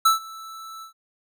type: tone with ADSR envelope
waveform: square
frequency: 1318.5 Hz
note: E6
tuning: in tune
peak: -13 dBFS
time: 0.05-0.93 s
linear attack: 9 ms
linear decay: 130 ms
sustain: -24 dB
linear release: 110 ms
effects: none